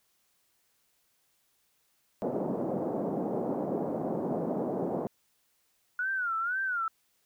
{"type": "band-pass noise", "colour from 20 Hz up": "pink", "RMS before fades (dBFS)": -32, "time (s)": [2.22, 5.07], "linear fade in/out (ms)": 0, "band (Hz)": [190, 710], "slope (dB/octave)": 24}
{"type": "tone with vibrato", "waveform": "sine", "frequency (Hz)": 1441, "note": "F#6", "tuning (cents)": -46, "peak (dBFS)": -28, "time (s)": [5.99, 6.88], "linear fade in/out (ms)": 2, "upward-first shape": "sine", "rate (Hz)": 2, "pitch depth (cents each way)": 150}
{"effects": ["white hiss -72 dBFS RMS until 7.25 s"]}